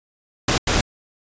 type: noise bursts at uneven times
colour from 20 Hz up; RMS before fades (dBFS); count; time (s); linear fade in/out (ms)
pink; -18; 2; 0.48-0.58 / 0.67-0.81; 5
effects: resampled to 16000 Hz